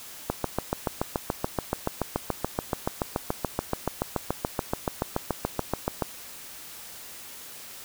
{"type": "click train", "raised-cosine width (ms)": 1, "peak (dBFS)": -10, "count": 41, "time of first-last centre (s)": [0.3, 6.022], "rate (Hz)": 6.99, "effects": ["white hiss -43 dBFS RMS until 7.84 s"]}